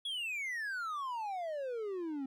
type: exponential sweep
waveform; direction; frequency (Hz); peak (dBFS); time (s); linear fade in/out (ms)
triangle; down; 3406 to 261.6; -34; 0.05-2.26; 5
effects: none